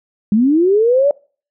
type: linear sweep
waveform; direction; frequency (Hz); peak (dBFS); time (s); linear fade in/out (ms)
sine; up; 198.4 to 587.3; -9; 0.32-1.11; 2
effects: noise-tail reverb RT60 0.4 s tail -24 dB re dry